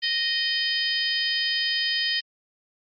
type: harmonic tone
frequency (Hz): 620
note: D#5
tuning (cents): -6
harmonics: 3 / 4 / 5 / 6 / 7 / 8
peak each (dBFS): -28 / -37 / -27 / -35 / -32 / -28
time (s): 0.02-2.21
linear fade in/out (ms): 20
effects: Opus 32 kbps